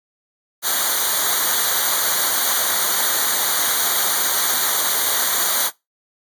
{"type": "noise with comb filter", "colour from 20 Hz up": "white", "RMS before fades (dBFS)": -19, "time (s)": [0.62, 5.71], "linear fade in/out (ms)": 50, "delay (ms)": 0.38, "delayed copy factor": -0.9, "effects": ["noise-tail reverb RT60 0.2 s tail -21 dB re dry", "AAC 64 kbps"]}